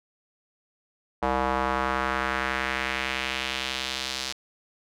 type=tone with band-pass filter sweep; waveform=square; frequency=65.41 Hz; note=C2; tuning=in tune; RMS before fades=-28 dBFS; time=1.22-4.33 s; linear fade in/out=10 ms; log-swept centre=840 to 4700 Hz; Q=1.6; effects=none